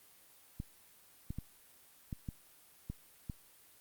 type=clicks; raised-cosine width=5 ms; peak=-27 dBFS; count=7; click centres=0.601 / 1.305 / 1.386 / 2.128 / 2.288 / 2.9 / 3.298 s; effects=white hiss -62 dBFS RMS until 3.8 s + Opus 32 kbps